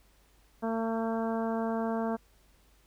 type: harmonic tone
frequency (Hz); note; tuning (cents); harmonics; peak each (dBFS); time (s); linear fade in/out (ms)
225.9; A3; +46; 1 / 2 / 3 / 4 / 5 / 6 / 7; -31 / -35 / -35 / -39 / -43 / -46 / -47; 0.62-2.17; 20
effects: added 50 Hz sine -62 dBFS peak until 2.86 s + pink hiss -66 dBFS RMS until 2.86 s